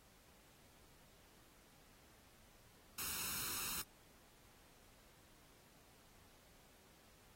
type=noise with comb filter; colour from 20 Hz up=white; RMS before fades=-43 dBFS; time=2.98-3.82 s; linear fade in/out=5 ms; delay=0.75 ms; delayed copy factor=+0.75; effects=pink hiss -67 dBFS RMS until 7.35 s + AAC 48 kbps